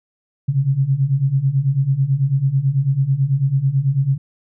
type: beating tone pair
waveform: sine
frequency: 130.81 / 139.91 Hz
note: C3 / C#3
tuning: 0 / +16 cents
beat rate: 9.1 Hz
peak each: -19 / -16 dBFS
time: 0.48-4.18 s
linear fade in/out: 10 ms
effects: none